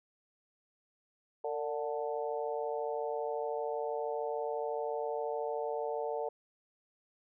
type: harmonic tone with a mistuned harmonic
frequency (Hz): 146.83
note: D3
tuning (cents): 0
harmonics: 3 / 4 / 5 / 6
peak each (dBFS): -36 / -38 / -40 / -42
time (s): 1.44-6.29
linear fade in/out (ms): 5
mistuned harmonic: 3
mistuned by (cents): +49
effects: none